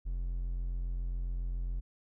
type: tone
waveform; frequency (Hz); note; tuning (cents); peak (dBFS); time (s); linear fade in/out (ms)
triangle; 43.65; F1; 0; -30; 0.05-1.81; 20
effects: none